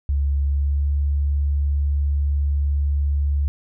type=tone with pitch glide; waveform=sine; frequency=70.3 to 71.49 Hz; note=C#2 to D2; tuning=+25 to -46 cents; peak=-17 dBFS; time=0.09-3.48 s; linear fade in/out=0 ms; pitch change=+29 cents; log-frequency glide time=0.46-0.87 s; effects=none